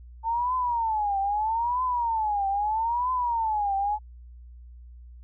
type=tone with vibrato; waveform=sine; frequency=893 Hz; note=A5; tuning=25 cents sharp; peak=-23 dBFS; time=0.23-3.99 s; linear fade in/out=50 ms; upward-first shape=triangle; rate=0.78 Hz; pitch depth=240 cents each way; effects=added 60 Hz sine -43 dBFS peak until 5.23 s